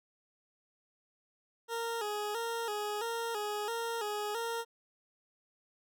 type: tone with vibrato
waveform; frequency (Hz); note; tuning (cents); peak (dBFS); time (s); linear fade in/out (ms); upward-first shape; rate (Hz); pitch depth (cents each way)
20% pulse; 439.5; A4; -2; -29; 1.68-4.65; 50; square; 1.5; 89
effects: none